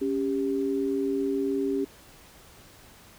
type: tone pair together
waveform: sine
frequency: 277.2 / 395.7 Hz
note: C#4 / G4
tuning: 0 / +16 cents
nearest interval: tritone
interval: 616 cents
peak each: -27 dBFS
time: 0.01-1.85 s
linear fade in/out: 10 ms
effects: pink hiss -52 dBFS RMS until 3.18 s